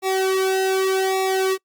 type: tone with flanger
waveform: sawtooth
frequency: 380.7 Hz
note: F#4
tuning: 49 cents sharp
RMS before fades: -20 dBFS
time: 0.02-1.58 s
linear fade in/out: 50 ms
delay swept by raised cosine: 0.64 to 1.74 ms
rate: 0.85 Hz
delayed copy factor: -1
effects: noise-tail reverb RT60 0.1 s tail -24 dB re dry + Opus 48 kbps